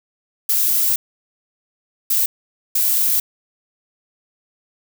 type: noise bursts at uneven times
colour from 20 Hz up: violet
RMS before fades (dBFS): -17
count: 3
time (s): 0.49-0.96 / 2.1-2.26 / 2.75-3.2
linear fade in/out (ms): 5
effects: none